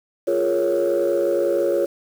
sine chord, Bb minor seventh, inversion second, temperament equal, 349.2 / 415.3 / 466.2 / 554.4 Hz, F4 / Ab4 / Bb4 / Db5, 0 / 0 / 0 / 0 cents, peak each -21 / -23 / -25 / -19 dBFS, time 0.27-1.86 s, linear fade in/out 10 ms, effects tanh soft clip ceiling -12 dBFS + 7-bit

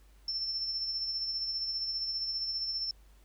sine tone with tremolo, 5360 Hz, E8, 28 cents sharp, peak -30 dBFS, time 0.28-2.91 s, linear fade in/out 2 ms, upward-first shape sine, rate 15 Hz, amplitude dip 40%, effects added 50 Hz sine -56 dBFS peak until 3.24 s + pink hiss -67 dBFS RMS until 3.24 s

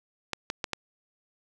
clicks, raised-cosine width 0.2 ms, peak -12 dBFS, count 4, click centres 0.333 / 0.501 / 0.642 / 0.733 s, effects none

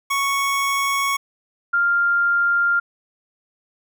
25% pulse / sine tone pair in turn, 1108.7 / 1396.9 Hz, C#6 / F6, 0 / 0 cents, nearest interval major third, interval 400 cents, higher second, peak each -15 dBFS, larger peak neither, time 0.1-1.17 / 1.73-2.8 s, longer neither, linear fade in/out 10 ms, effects none

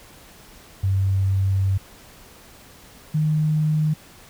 sine tone pair in turn, 96.5 / 153.98 Hz, G2 / D#3, -27 / -18 cents, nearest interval minor sixth, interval 809 cents, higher second, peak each -17 dBFS, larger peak neither, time 0.83-1.78 / 3.14-3.94 s, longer first, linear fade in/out 10 ms, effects pink hiss -47 dBFS RMS until 4.29 s

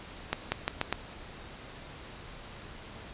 accelerating click train, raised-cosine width 0.3 ms, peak -11 dBFS, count 5, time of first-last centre 0.33-0.926 s, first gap 190 ms, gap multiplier 0.84, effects pink hiss -46 dBFS RMS until 3.13 s + resampled to 8000 Hz

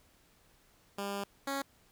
10% pulse tone pair in turn, 200 / 275.7 Hz, G3 / C#4, +35 / -9 cents, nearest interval tritone, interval 556 cents, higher second, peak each -27 / -25 dBFS, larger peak second, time 0.98-1.24 / 1.47-1.62 s, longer first, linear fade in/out 5 ms, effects pink hiss -66 dBFS RMS until 1.91 s

